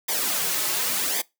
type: noise with flanger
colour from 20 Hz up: white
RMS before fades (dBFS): -25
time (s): 0.08-1.22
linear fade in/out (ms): 10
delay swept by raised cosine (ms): 0.72 to 4.32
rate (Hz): 0.9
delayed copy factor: -0.75
effects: noise-tail reverb RT60 0.2 s tail -22 dB re dry + high-pass 200 Hz 12 dB/octave